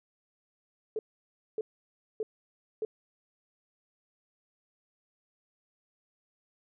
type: tone bursts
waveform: sine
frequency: 435.4 Hz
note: A4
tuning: 18 cents flat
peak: -29 dBFS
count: 4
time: 0.96-2.85 s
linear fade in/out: 2 ms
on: 30 ms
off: 590 ms
effects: none